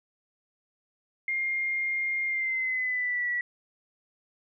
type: tone with pitch glide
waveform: sine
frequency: 2120 to 1944 Hz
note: C7 to B6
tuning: +22 to -28 cents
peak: -26 dBFS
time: 1.28-3.41 s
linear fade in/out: 2 ms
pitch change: -150 cents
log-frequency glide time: 2.26-3.29 s
effects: none

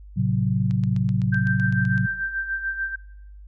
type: chord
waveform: sine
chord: F# diminished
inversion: first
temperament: just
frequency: 111 / 133.2 / 185 Hz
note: A2 / C3 / F#3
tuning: +16 / +31 / 0 cents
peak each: -23 dBFS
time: 0.16-2.07 s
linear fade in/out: 20 ms
type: click train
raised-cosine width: 0.2 ms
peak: -25 dBFS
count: 11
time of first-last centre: 0.71-1.979 s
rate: 7.88 Hz
type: tone with tremolo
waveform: sine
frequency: 1568 Hz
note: G6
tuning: in tune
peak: -22 dBFS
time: 1.32-2.96 s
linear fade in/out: 10 ms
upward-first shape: sine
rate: 6.8 Hz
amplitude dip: 65%
effects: noise-tail reverb RT60 0.8 s tail -23 dB re dry + added 50 Hz sine -40 dBFS peak until 3.47 s

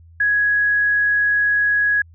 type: tone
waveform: sine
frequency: 1668 Hz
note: G#6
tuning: 7 cents sharp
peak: -14 dBFS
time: 0.2-2.02 s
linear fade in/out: 5 ms
effects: added 83 Hz sine -43 dBFS peak until 2.14 s

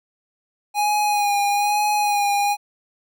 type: tone with vibrato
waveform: square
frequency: 824 Hz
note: G#5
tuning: 14 cents flat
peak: -18 dBFS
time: 0.74-2.57 s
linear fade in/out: 50 ms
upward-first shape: sine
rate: 1.1 Hz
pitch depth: 28 cents each way
effects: none

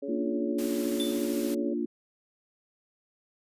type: harmonic tone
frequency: 140 Hz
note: C#3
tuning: 18 cents sharp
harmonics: 2 / 3 / 4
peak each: -37 / -37 / -37 dBFS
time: 0.02-1.74 s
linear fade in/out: 10 ms
type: chord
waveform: sine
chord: Bb major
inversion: none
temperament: equal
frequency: 233.1 / 293.7 / 349.2 Hz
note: Bb3 / D4 / F4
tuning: 0 / 0 / 0 cents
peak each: -32 dBFS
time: 0.08-1.86 s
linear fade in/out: 10 ms
type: noise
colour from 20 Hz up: white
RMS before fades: -41 dBFS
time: 0.58-1.55 s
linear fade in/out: 10 ms
type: tone with exponential decay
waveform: square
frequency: 3520 Hz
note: A7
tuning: in tune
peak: -30 dBFS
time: 1-1.31 s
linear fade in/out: 0 ms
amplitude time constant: 66 ms
effects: resampled to 32000 Hz

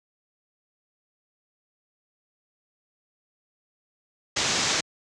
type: low-pass noise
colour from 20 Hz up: white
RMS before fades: -25 dBFS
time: 4.36-4.81 s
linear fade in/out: 10 ms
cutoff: 7200 Hz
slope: 48 dB/octave
effects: high-pass 80 Hz 12 dB/octave

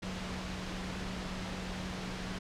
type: tone in noise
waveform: sine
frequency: 185 Hz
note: F#3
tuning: in tune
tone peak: -41 dBFS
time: 0.02-2.39 s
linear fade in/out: 10 ms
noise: pink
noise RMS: -40 dBFS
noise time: 0.02-2.39 s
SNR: -4 dB
effects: low-pass 5000 Hz 12 dB/octave

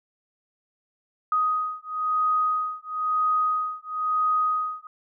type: beating tone pair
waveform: sine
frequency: 1250 / 1251 Hz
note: D#6 / D#6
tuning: +8 / +9 cents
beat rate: 1 Hz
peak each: -25 dBFS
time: 1.32-4.87 s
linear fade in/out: 2 ms
effects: none

